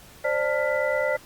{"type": "tone cluster", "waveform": "sine", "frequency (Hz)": [525, 594, 889, 1401, 1994], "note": ["C5", "D5", "A5", "F6", "B6"], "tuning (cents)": [6, 20, 18, 5, 16], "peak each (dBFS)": [-26, -25, -34, -32, -29], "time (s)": [0.24, 1.17], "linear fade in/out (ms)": 10, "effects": ["pink hiss -49 dBFS RMS until 1.25 s", "Opus 48 kbps"]}